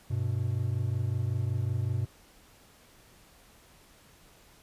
triangle tone pair together, 98 / 123.36 Hz, G2 / B2, 0 / -2 cents, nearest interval major third, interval 398 cents, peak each -28 dBFS, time 0.1-2.06 s, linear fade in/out 10 ms, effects pink hiss -58 dBFS RMS until 4.62 s + resampled to 32000 Hz

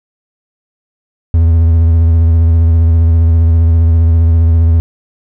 triangle tone with vibrato, 82.41 Hz, E2, in tune, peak -3 dBFS, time 1.34-4.8 s, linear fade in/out 0 ms, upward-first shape sine, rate 15 Hz, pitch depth 37 cents each way, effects none

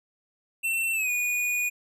square tone with pitch glide, 2695 to 2457 Hz, E7 to D#7, +38 to -22 cents, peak -25 dBFS, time 0.63-1.7 s, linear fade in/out 20 ms, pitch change -160 cents, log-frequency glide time 0.93-1.1 s, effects none

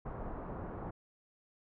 pink low-pass noise, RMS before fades -42 dBFS, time 0.05-0.91 s, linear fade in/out 10 ms, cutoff 1200 Hz, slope 24 dB/octave, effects none

